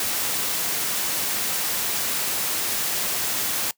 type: noise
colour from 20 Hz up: white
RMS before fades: -25 dBFS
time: 0-3.71 s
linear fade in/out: 2 ms
effects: noise-tail reverb RT60 0.1 s tail -21 dB re dry + high-pass 100 Hz 12 dB/octave